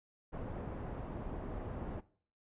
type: low-pass noise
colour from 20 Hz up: pink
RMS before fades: -42 dBFS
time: 0.32-2.01 s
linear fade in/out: 20 ms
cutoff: 810 Hz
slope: 12 dB/octave
effects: noise-tail reverb RT60 0.5 s tail -19 dB re dry + resampled to 8000 Hz